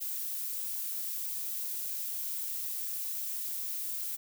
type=noise; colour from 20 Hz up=violet; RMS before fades=-36 dBFS; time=0-4.17 s; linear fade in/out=20 ms; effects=none